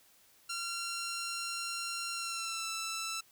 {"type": "tone with pitch glide", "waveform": "10% pulse", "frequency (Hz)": [1375, 1326.6], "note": ["F6", "E6"], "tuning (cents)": [-27, 11], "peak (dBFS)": -27, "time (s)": [0.49, 3.21], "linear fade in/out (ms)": 10, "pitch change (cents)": -62, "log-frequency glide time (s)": [2.13, 2.69], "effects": ["white hiss -64 dBFS RMS until 3.31 s"]}